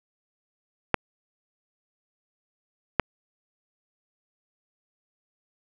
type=clicks; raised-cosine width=0.5 ms; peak=-3 dBFS; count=2; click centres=0.943 / 2.997 s; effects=none